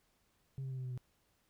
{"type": "tone with pitch steps", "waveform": "sine", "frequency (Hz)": [134.5, 132.57, 130.67, 128.8, 126.95, 125.13], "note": ["C3", "C3", "C3", "C3", "B2", "B2"], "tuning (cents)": [48, 23, -2, -27, 48, 23], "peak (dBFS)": -36, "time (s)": [0.58, 0.976], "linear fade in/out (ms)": 0, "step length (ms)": 66, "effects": ["tanh soft clip ceiling -37 dBFS", "pink hiss -75 dBFS RMS until 1.49 s"]}